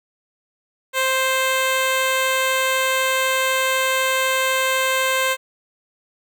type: tone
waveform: 10% pulse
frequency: 524 Hz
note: C5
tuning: 2 cents sharp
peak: -9 dBFS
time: 0.93-5.37 s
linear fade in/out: 50 ms
effects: none